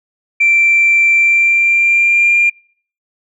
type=tone with pitch glide; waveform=sine; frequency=2349 to 2394 Hz; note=D7 to D7; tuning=0 to +33 cents; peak=-7 dBFS; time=0.4-2.5 s; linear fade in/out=10 ms; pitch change=+33 cents; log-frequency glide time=1.15-2.35 s; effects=noise-tail reverb RT60 0.5 s tail -24 dB re dry + tanh soft clip ceiling -3 dBFS